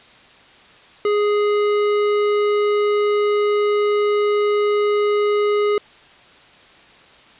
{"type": "tone with tanh clipping", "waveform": "sine", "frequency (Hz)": 415.3, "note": "G#4", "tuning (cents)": 0, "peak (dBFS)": -17, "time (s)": [1.05, 5.78], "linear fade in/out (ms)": 2, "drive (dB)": 16, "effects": ["white hiss -47 dBFS RMS until 7.39 s", "resampled to 8000 Hz"]}